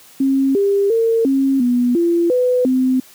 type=tone with pitch steps; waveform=sine; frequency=270.2 / 399.3 / 455.4 / 270.7 / 244.7 / 341.1 / 499.3 / 257.8 Hz; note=C#4 / G4 / A#4 / C#4 / B3 / F4 / B4 / C4; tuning=-44 / +32 / -40 / -41 / -16 / -41 / +19 / -26 cents; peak=-12 dBFS; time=0.2-3 s; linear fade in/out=5 ms; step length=350 ms; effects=white hiss -45 dBFS RMS until 3.14 s + high-pass 100 Hz 12 dB/octave